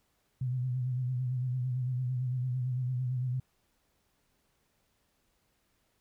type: tone with vibrato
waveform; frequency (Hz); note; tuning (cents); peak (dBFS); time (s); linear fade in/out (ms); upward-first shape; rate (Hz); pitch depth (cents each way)
sine; 126.4; B2; +41; -29; 0.41-3.4; 5; sine; 8.9; 54
effects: pink hiss -74 dBFS RMS until 6 s

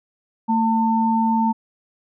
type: tone pair together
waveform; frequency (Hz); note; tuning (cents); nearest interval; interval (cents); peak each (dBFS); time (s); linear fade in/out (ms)
sine; 224.8 / 898; A3 / A5; +37 / +35; 2 octaves; 2398; -18 / -19; 0.48-1.53; 20
effects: none

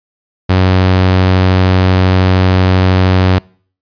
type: tone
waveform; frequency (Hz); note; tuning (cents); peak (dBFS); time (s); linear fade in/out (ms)
sawtooth; 92.9; F#2; +7; -3; 0.49-3.39; 10
effects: noise-tail reverb RT60 0.5 s tail -26 dB re dry + resampled to 11025 Hz

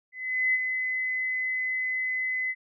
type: tone with ADSR envelope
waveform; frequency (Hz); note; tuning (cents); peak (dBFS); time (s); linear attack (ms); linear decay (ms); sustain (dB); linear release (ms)
sine; 2026; B6; +44; -20; 0.12-2.55; 420; 35; -6; 47
effects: none

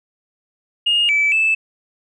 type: tone with pitch steps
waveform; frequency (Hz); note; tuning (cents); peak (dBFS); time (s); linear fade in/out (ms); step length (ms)
sine; 2846 / 2308 / 2628; F7 / D7 / E7; +32 / -31 / -6; -12; 0.86-1.55; 10; 230
effects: tanh soft clip ceiling -9 dBFS

